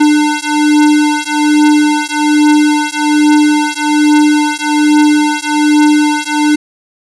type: beating tone pair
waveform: square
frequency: 298.9 / 300.1 Hz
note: D4 / D4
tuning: +31 / +38 cents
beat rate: 1.2 Hz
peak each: -11 dBFS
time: 0-6.56 s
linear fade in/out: 10 ms
effects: resampled to 24000 Hz + 7-bit